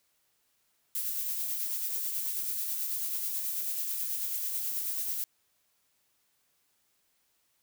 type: noise with tremolo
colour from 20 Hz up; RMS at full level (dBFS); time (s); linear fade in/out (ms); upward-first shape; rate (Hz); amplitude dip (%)
violet; -32; 0.95-5.24; 0; sine; 9.2; 30
effects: white hiss -73 dBFS RMS until 7.62 s